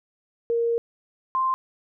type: tone pair in turn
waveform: sine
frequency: 466.2 / 1046.6 Hz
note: A#4 / C6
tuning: 0 / 0 cents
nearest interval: octave + major second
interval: 1400 cents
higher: second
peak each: -20 dBFS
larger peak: neither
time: 0.5-0.78 / 1.35-1.54 s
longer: first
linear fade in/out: 0 ms
effects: none